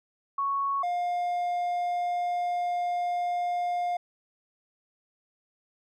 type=tone pair in turn; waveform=sine / triangle; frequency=1108.7 / 707.2 Hz; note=C#6 / F5; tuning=0 / +22 cents; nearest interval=minor sixth; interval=778 cents; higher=first; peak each=-25 / -24 dBFS; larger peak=second; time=0.38-0.83 / 0.83-3.97 s; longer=second; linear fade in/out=5 ms; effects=none